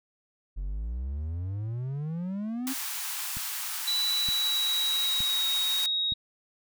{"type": "exponential sweep", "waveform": "triangle", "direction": "up", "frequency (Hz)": [43.57, 272.9], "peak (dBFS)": -28, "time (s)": [0.56, 2.74], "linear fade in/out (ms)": 20}
{"type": "high-pass noise", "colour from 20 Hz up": "white", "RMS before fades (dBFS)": -34, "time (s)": [2.67, 5.86], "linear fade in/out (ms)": 0, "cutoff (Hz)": 780, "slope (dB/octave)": 48}
{"type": "click train", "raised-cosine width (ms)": 5, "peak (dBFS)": -27, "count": 4, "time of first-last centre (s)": [3.37, 6.122], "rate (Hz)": 1.09}
{"type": "tone with pitch glide", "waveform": "sine", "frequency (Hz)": [3951, 3779], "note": ["B7", "A#7"], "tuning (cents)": [0, 23], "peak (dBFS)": -25, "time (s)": [3.87, 6.14], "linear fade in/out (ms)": 10, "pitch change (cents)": -77, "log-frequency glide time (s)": [4.09, 5.49]}
{"effects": []}